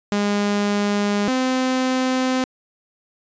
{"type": "tone pair in turn", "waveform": "sawtooth", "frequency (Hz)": [204.6, 257.8], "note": ["G#3", "C4"], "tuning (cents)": [-26, -26], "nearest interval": "major third", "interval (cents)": 400, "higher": "second", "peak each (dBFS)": -14, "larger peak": "neither", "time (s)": [[0.12, 1.28], [1.28, 2.44]], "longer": "neither", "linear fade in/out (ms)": 0, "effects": ["resampled to 16000 Hz"]}